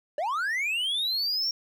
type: linear sweep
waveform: triangle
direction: up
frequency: 554.4 to 5588 Hz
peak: -24 dBFS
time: 0.18-1.51 s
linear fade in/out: 2 ms
effects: none